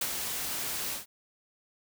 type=noise with ADSR envelope; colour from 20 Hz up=white; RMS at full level=-29 dBFS; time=0.01-1.06 s; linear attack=6 ms; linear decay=51 ms; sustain=-5 dB; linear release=140 ms; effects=none